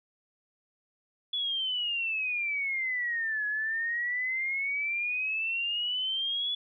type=exponential two-way sweep; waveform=sine; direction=down then up; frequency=3431 to 1684 to 3431 Hz; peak=-28 dBFS; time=1.33-6.55 s; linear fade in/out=5 ms; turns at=3.46 s; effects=none